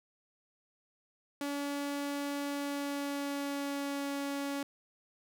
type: tone with pitch glide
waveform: sawtooth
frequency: 284.7 to 280.8 Hz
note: C#4 to C#4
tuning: +46 to +22 cents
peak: -30 dBFS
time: 1.41-4.63 s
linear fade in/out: 2 ms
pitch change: -24 cents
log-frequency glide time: 2.47-4.1 s
effects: none